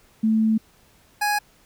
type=tone pair in turn; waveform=sine / 25% pulse; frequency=220 / 830.6 Hz; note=A3 / G#5; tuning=0 / 0 cents; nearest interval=octave + major seventh; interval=2300 cents; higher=second; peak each=-16 dBFS; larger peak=neither; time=0.23-0.58 / 1.21-1.39 s; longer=first; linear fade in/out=10 ms; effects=pink hiss -57 dBFS RMS until 1.65 s